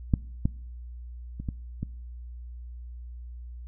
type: clicks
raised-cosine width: 5 ms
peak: -8 / -11 / -23 / -18 / -17 dBFS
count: 5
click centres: 0.138 / 0.455 / 1.4 / 1.488 / 1.83 s
effects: noise-tail reverb RT60 0.7 s tail -24 dB re dry + added 60 Hz sine -38 dBFS peak until 3.67 s